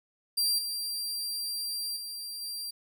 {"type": "tone with level steps", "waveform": "sawtooth", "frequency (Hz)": 4727, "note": "D8", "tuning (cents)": 10, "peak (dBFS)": [-22, -29, -34, -32], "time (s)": [0.37, 2.71], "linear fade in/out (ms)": 10, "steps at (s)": [0.58, 1.96, 2.41], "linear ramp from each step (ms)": 10, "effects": []}